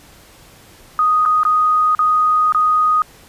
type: tone with dropouts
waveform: sine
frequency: 1244.5 Hz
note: D#6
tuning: in tune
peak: -11 dBFS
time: 0.99-3.02 s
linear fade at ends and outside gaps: 1 ms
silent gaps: 1.253-1.259 / 1.433-1.451 / 1.95-1.991 / 2.523-2.547 s
effects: pink hiss -45 dBFS RMS until 3.28 s + resampled to 32000 Hz